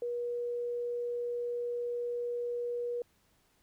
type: tone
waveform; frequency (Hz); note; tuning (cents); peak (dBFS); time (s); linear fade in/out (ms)
sine; 480.8; B4; -46; -32; 0.02-3.02; 2
effects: pink hiss -70 dBFS RMS until 3.62 s